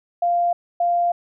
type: tone pair in turn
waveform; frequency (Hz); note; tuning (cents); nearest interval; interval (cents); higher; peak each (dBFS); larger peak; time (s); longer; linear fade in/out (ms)
sine; 696 / 696; F5 / F5; -6 / -6; unison; 0; neither; -16; neither; 0.22-0.53 / 0.8-1.12; second; 5
effects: none